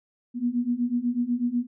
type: beating tone pair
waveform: sine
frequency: 237.5 / 245.6 Hz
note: A#3 / B3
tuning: +33 / -9 cents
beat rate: 8.1 Hz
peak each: -27 / -25 dBFS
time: 0.34-1.67 s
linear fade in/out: 50 ms
effects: none